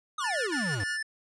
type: exponential sweep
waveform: square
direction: down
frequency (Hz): 1296 to 91.1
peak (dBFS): -31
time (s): 0.18-0.84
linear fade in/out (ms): 5
type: tone with tremolo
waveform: sawtooth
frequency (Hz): 1442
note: F#6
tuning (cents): -45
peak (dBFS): -30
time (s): 0.19-0.98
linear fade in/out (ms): 20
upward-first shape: triangle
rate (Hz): 5.9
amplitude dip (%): 80
type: tone bursts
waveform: square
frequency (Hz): 1760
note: A6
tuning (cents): 0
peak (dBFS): -31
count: 3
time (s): 0.24-1.028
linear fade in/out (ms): 5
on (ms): 230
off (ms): 49
effects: resampled to 22050 Hz